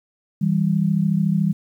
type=tone pair together; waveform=sine; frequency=162.3 / 196.1 Hz; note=E3 / G3; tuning=-27 / +1 cents; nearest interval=minor third; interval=328 cents; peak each=-19 dBFS; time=0.41-1.53 s; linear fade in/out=10 ms; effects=9-bit